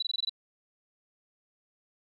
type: tone bursts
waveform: sine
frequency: 3951 Hz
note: B7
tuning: in tune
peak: -27 dBFS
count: 7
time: 0-0.295 s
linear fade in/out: 5 ms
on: 25 ms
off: 20 ms
effects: 11-bit